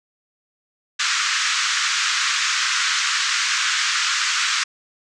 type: band-pass noise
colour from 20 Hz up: pink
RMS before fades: -21 dBFS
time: 0.99-4.64 s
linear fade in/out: 10 ms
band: 1200 to 7300 Hz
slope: 48 dB/octave
effects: none